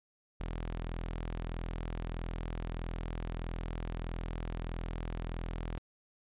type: tone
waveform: sawtooth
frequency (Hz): 41.58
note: E1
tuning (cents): +16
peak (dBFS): -32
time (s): 0.4-5.78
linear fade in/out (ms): 0
effects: resampled to 8000 Hz